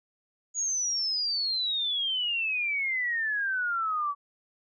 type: exponential sweep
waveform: sine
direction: down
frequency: 6820 to 1130 Hz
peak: -26 dBFS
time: 0.54-4.15 s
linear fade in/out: 50 ms
effects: none